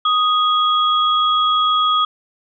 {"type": "tone pair together", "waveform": "sine", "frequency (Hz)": [1244.5, 3322], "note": ["D#6", "G#7"], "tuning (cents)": [0, 0], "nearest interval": "octave + perfect fourth", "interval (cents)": 1700, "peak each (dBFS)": [-14, -19], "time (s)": [0.05, 2.05], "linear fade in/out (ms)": 5, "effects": []}